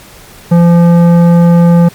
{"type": "tone with tanh clipping", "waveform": "sine", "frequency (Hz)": 171.4, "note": "F3", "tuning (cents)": -32, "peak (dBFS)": -4, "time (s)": [0.51, 1.89], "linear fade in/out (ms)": 10, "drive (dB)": 13, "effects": ["pink hiss -35 dBFS RMS until 1.94 s", "MP3 96 kbps"]}